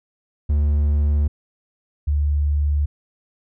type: tone pair in turn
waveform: triangle / sine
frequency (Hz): 73.42 / 73.13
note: D2 / D2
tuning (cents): 0 / -7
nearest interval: unison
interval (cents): 7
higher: first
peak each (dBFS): -13 / -16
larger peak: first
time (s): 0.49-1.28 / 2.07-2.86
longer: neither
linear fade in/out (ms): 10
effects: none